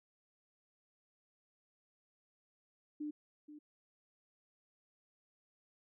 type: tone with echo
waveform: sine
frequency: 298.9 Hz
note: D4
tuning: 31 cents sharp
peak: -38 dBFS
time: 3-3.11 s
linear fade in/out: 10 ms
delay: 480 ms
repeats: 1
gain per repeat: -12 dB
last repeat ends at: 3.59 s
effects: none